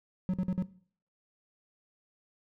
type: tone bursts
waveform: triangle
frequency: 184.2 Hz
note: F#3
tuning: 7 cents flat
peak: -24 dBFS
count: 4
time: 0.29-0.624 s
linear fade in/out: 0 ms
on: 46 ms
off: 50 ms
effects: noise-tail reverb RT60 0.5 s tail -18 dB re dry